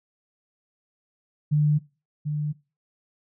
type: tone with echo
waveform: sine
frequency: 149.4 Hz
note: D3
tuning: 30 cents sharp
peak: -17 dBFS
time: 1.51-1.79 s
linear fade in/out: 20 ms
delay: 740 ms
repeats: 1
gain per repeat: -7 dB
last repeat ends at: 2.53 s
effects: noise-tail reverb RT60 0.3 s tail -20 dB re dry